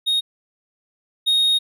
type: tone pair in turn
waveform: triangle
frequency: 3729 / 3729 Hz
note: A#7 / A#7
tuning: 0 / 0 cents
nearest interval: unison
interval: 0 cents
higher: neither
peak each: -15 / -13 dBFS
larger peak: second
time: 0.06-0.21 / 1.26-1.59 s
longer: second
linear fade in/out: 20 ms
effects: none